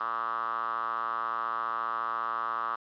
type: tone with band-pass filter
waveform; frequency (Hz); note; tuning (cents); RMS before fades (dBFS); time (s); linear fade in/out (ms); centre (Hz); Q
5% pulse; 114.4; A#2; -32; -32; 0-2.76; 10; 1200; 7.8
effects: resampled to 11025 Hz + 10-bit